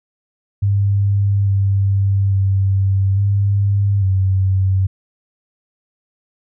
sine tone with pitch steps, 100.1 / 98.4 / 97.1 / 100.2 / 95.3 Hz, G2 / G2 / G2 / G2 / G2, +37 / +7 / -16 / +38 / -48 cents, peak -12 dBFS, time 0.62-4.87 s, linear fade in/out 10 ms, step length 850 ms, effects none

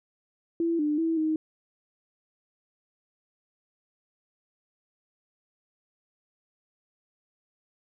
sine tone with pitch steps, 334.6 / 298.8 / 326.8 / 313.4 Hz, E4 / D4 / E4 / D#4, +26 / +30 / -15 / +13 cents, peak -23 dBFS, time 0.6-1.36 s, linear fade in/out 2 ms, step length 190 ms, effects none

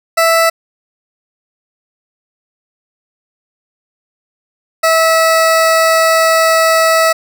20% pulse tone pair in turn, 659.3 / 649.8 Hz, E5 / E5, 0 / -25 cents, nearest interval unison, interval 25 cents, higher first, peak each -3 dBFS, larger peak neither, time 0.17-0.5 / 4.83-7.13 s, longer second, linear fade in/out 10 ms, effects none

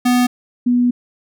square / sine tone pair in turn, 247.2 / 244.6 Hz, B3 / B3, +2 / -16 cents, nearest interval unison, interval 18 cents, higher first, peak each -12 / -11 dBFS, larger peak second, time 0.05-0.27 / 0.66-0.91 s, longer second, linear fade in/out 10 ms, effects none

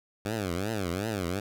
10% pulse tone with vibrato, 98 Hz, G2, in tune, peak -21 dBFS, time 0.25-1.4 s, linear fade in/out 5 ms, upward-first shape triangle, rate 2.7 Hz, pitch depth 290 cents each way, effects none

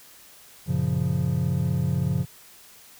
triangle chord, Gb major seventh, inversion none, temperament equal with one note detuned, 93.95 / 116.54 / 138.59 / 174.61 Hz, Gb2 / Bb2 / Db3 / F3, +27 / 0 / 0 / 0 cents, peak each -27 / -28 / -23 / -25 dBFS, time 0.66-2.26 s, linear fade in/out 50 ms, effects white hiss -50 dBFS RMS until 2.99 s

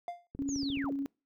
triangle tone with exponential decay, 698.5 Hz, F5, in tune, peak -30 dBFS, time 0.08-0.27 s, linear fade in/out 1 ms, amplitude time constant 41 ms
click train, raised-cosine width 3 ms, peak -30 dBFS, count 8, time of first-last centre 0.35-0.843 s, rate 14.2 Hz
sine tone with tremolo, 277.2 Hz, C#4, in tune, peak -30 dBFS, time 0.39-1.06 s, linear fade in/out 0 ms, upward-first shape square, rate 15 Hz, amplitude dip 25%
sine linear sweep, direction down, 7040 to 55 Hz, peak -38 dBFS, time 0.48-0.93 s, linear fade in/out 10 ms
effects noise-tail reverb RT60 0.3 s tail -26 dB re dry

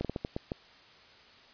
slowing click train, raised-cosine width 2 ms, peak -19 dBFS, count 7, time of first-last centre 0.01-0.518 s, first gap 37 ms, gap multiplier 1.33, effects white hiss -56 dBFS RMS until 1.53 s + resampled to 11025 Hz

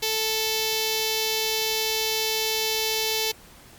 5% pulse tone with notch filter, 440 Hz, A4, in tune, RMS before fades -25 dBFS, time 0.02-3.32 s, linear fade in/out 10 ms, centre 1400 Hz, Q 0.65, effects pink hiss -49 dBFS RMS until 3.78 s + MP3 96 kbps

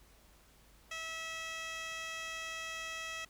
15% pulse tone with band-pass filter, 649 Hz, E5, 27 cents flat, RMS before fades -42 dBFS, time 0.91-3.25 s, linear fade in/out 5 ms, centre 3600 Hz, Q 1, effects added 50 Hz sine -64 dBFS peak until 3.29 s + pink hiss -64 dBFS RMS until 3.29 s

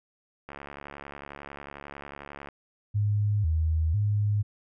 click train, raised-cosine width 0.5 ms, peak -25 dBFS, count 143, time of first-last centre 0.49-2.487 s, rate 71.1 Hz
sine tone with vibrato, 91 Hz, F#2, 28 cents flat, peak -22 dBFS, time 2.94-4.43 s, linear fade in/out 20 ms, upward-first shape square, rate 1 Hz, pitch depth 230 cents each way
effects none

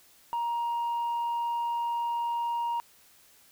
sine tone, 941 Hz, A#5, 16 cents sharp, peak -25 dBFS, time 0.33-2.8 s, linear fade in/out 0 ms, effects tanh soft clip ceiling -26 dBFS + white hiss -59 dBFS RMS until 3.51 s

